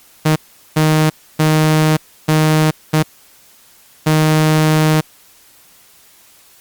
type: tone bursts at uneven times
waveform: sawtooth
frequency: 155.56 Hz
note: D#3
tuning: in tune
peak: -6 dBFS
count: 6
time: 0.25-0.36 / 0.76-1.1 / 1.39-1.97 / 2.28-2.71 / 2.93-3.03 / 4.06-5.01 s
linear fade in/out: 10 ms
effects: white hiss -47 dBFS RMS until 6.6 s + Opus 48 kbps